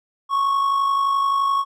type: tone with amplitude modulation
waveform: triangle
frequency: 1105 Hz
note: C#6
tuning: 6 cents flat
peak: -13 dBFS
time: 0.29-1.65 s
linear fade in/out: 50 ms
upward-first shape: sine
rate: 51.6 Hz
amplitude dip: 45%
effects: none